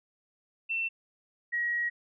sine tone pair in turn, 2690 / 1902.1 Hz, E7 / A#6, +34 / +34 cents, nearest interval tritone, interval 600 cents, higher first, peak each -28 / -27 dBFS, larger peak second, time 0.69-0.89 / 1.52-1.9 s, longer second, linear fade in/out 20 ms, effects none

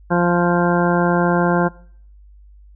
harmonic tone, 174.61 Hz, F3, in tune, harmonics 1 / 2 / 3 / 4 / 5 / 6 / 8 / 9, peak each -17 / -20 / -22 / -23 / -24 / -25 / -26 / -27 dBFS, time 0.1-1.69 s, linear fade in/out 20 ms, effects noise-tail reverb RT60 0.6 s tail -23 dB re dry + added 50 Hz sine -42 dBFS peak until 2.75 s

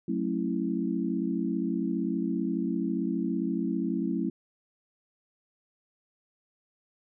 sine chord, F# minor seventh, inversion none, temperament equal with one note detuned, 185 / 220 / 271.8 / 329.6 Hz, F#3 / A3 / C#4 / E4, 0 / 0 / -34 / 0 cents, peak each -32 dBFS, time 0.08-4.3 s, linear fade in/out 5 ms, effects none

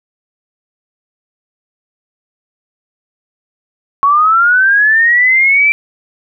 sine linear sweep, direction up, 1100 to 2349 Hz, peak -6 dBFS, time 4.03-5.72 s, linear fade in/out 0 ms, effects none

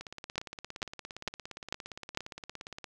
two click trains, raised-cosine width 0.2 ms, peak -24 / -13 dBFS, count 50 / 5, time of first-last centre 0.01-2.842 / 0.38-2.174 s, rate 17.3 / 2.23 Hz, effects none

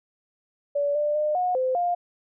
sine tone with pitch steps, 574 / 593 / 604 / 725 / 515 / 704 Hz, D5 / D5 / D5 / F#5 / C5 / F5, -40 / +17 / +48 / -35 / -28 / +14 cents, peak -21 dBFS, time 0.75-1.95 s, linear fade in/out 10 ms, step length 200 ms, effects none

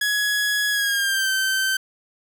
sawtooth tone with pitch glide, 1678 to 1547.6 Hz, G#6 to G6, +17 to -23 cents, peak -16 dBFS, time 0.01-1.77 s, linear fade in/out 5 ms, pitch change -140 cents, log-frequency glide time 0.7-1.31 s, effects none

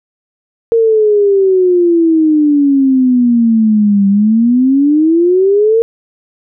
sine exponential two-way sweep, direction down then up, 462.9 to 196 to 462.9 Hz, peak -6 dBFS, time 0.72-5.82 s, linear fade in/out 0 ms, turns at 4.08 s, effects none

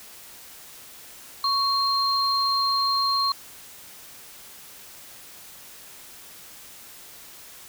sine tone pair together, 1110 / 4191 Hz, C#6 / C8, +2 / +2 cents, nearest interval octave + major seventh, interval 2300 cents, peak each -23 dBFS, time 1.44-3.32 s, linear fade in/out 2 ms, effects white hiss -45 dBFS RMS until 7.68 s

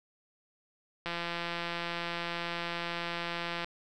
click train, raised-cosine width 0.3 ms, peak -19 dBFS, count 443, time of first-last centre 1.06-3.645 s, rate 171 Hz, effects none

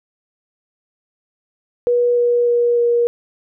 sine tone with pitch steps, 484 / 480.9 / 477.9 / 474.9 Hz, B4 / B4 / A#4 / A#4, -35 / -46 / +43 / +32 cents, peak -12 dBFS, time 1.87-3.07 s, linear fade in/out 0 ms, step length 300 ms, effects none

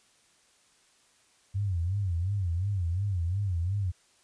sine tone with vibrato, 92.5 Hz, F#2, in tune, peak -26 dBFS, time 1.54-3.92 s, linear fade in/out 20 ms, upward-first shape sine, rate 2.8 Hz, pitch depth 180 cents each way, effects white hiss -64 dBFS RMS until 4.23 s + resampled to 22050 Hz

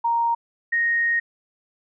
sine tone pair in turn, 932.3 / 1864.6 Hz, A#5 / A#6, 0 / 0 cents, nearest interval octave, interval 1200 cents, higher second, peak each -18 / -18 dBFS, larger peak neither, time 0.04-0.35 / 0.72-1.2 s, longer second, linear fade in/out 10 ms, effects none

